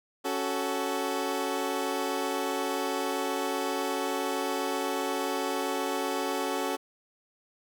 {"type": "chord", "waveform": "20% pulse", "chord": "F# minor", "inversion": "second", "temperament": "equal with one note detuned", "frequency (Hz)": [277.2, 372.4, 440], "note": ["C#4", "F#4", "A4"], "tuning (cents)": [0, 11, 0], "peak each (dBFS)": -28, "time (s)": [0.24, 6.77], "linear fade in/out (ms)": 20, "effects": []}